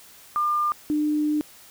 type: tone pair in turn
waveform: sine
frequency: 1200 / 300.6 Hz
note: D6 / D4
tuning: +37 / +40 cents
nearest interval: 2 octaves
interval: 2397 cents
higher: first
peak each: -20 dBFS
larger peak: neither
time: 0.36-0.72 / 0.9-1.41 s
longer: second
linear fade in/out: 0 ms
effects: white hiss -49 dBFS RMS until 1.7 s